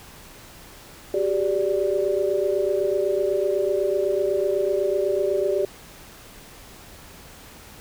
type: tone cluster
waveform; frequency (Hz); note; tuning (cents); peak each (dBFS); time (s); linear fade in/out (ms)
sine; 377.1 / 405.1 / 585; F#4 / G#4 / D5; +33 / -43 / -7; -24; 1.14-5.65; 2
effects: pink hiss -45 dBFS RMS until 7.8 s